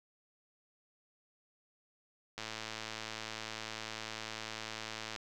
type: click train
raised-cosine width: 0.2 ms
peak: -23 dBFS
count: 307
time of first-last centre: 2.38-5.162 s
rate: 110 Hz
effects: none